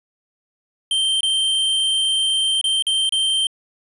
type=tone with dropouts; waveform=square; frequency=3136 Hz; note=G7; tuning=in tune; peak=-17 dBFS; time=0.91-3.47 s; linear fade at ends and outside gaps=2 ms; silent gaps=1.207-1.231 / 2.613-2.641 / 2.824-2.867 / 3.093-3.123 s; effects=resampled to 24000 Hz